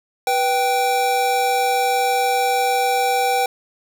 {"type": "tone pair together", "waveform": "square", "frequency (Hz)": [492, 779.8], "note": ["B4", "G5"], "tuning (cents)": [-7, -9], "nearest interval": "minor sixth", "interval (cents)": 798, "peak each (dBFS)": [-23, -18], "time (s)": [0.27, 3.46], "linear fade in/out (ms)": 2, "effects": []}